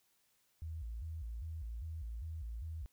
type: tone with vibrato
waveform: sine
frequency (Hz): 67.6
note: C#2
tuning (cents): -43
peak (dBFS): -40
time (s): 0.62-2.86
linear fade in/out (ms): 0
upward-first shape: square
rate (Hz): 2.5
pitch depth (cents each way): 300
effects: white hiss -75 dBFS RMS until 2.92 s